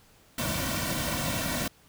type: noise with comb filter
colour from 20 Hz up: pink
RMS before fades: -30 dBFS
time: 0.38-1.68 s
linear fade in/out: 5 ms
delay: 2.4 ms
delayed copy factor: -1
effects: pink hiss -59 dBFS RMS until 1.88 s